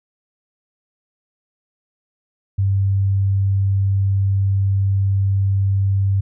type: tone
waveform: sine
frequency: 97.9 Hz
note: G2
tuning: 2 cents flat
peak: -14 dBFS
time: 2.58-6.21 s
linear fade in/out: 10 ms
effects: none